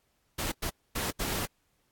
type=noise bursts at uneven times; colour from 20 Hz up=pink; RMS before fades=-32 dBFS; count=4; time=0.38-0.52 / 0.62-0.7 / 0.95-1.11 / 1.19-1.46 s; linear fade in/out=10 ms; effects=pink hiss -73 dBFS RMS until 1.91 s + AAC 64 kbps